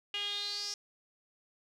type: tone with band-pass filter sweep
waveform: sawtooth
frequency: 408.4 Hz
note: G#4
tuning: 29 cents flat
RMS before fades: -37 dBFS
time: 0.14-0.74 s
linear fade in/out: 2 ms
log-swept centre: 2900 to 5500 Hz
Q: 8.1
effects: none